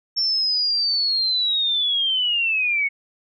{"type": "linear sweep", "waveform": "sine", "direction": "down", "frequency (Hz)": [5440, 2191], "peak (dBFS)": -18, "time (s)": [0.16, 2.89], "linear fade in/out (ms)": 20, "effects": []}